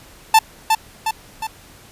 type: tone with echo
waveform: 45% pulse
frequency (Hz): 883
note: A5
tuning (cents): +6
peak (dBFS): -7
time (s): 0.34-0.39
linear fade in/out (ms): 5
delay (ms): 360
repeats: 3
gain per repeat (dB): -5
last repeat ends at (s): 1.47
effects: pink hiss -45 dBFS RMS until 1.91 s + resampled to 32000 Hz